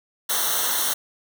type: noise with comb filter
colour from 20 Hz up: white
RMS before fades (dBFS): -23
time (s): 0.29-0.94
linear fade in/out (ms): 10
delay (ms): 0.41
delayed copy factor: -0.9
effects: none